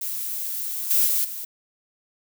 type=noise with level steps; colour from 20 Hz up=violet; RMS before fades=-29 / -19 / -22 / -33 dBFS; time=0.01-1.45 s; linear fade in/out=5 ms; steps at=0.9 / 1.06 / 1.24 s; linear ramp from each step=10 ms; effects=none